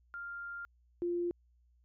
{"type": "tone pair in turn", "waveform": "sine", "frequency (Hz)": [1396.9, 348.3], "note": ["F6", "F4"], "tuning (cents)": [0, -5], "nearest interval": "2 octaves", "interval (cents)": 2405, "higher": "first", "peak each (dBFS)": [-40, -31], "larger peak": "second", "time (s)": [[0.14, 0.65], [1.02, 1.31]], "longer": "first", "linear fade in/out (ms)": 0, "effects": ["added 60 Hz sine -65 dBFS peak until 1.84 s"]}